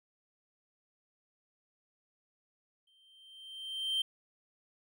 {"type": "tone with exponential growth", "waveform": "triangle", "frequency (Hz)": 3136, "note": "G7", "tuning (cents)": 0, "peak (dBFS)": -26, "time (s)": [2.87, 4.02], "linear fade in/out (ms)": 5, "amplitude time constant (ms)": 250, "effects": []}